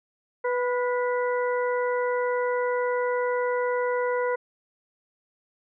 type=harmonic tone with a mistuned harmonic; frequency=493.9 Hz; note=B4; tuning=in tune; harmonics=1 / 2 / 3 / 4; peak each=-24 / -30 / -34 / -36 dBFS; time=0.44-4.36 s; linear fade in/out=10 ms; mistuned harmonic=3; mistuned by=-37 cents; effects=none